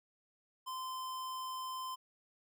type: tone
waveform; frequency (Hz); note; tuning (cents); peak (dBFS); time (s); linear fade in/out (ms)
square; 1033; C6; -22; -40; 0.66-1.96; 20
effects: none